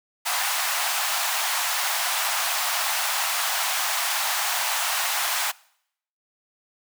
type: high-pass noise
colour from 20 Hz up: pink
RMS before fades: -25 dBFS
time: 0.25-5.52 s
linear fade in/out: 20 ms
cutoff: 700 Hz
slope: 48 dB/octave
effects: noise-tail reverb RT60 0.7 s tail -23 dB re dry